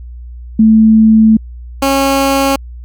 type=tone pair in turn; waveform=sine / 15% pulse; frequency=220 / 273.4 Hz; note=A3 / C#4; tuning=0 / -24 cents; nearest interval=major third; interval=376 cents; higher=second; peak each=-3 dBFS; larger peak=neither; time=0.59-1.37 / 1.82-2.56 s; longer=first; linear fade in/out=5 ms; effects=added 60 Hz sine -26 dBFS peak until 2.84 s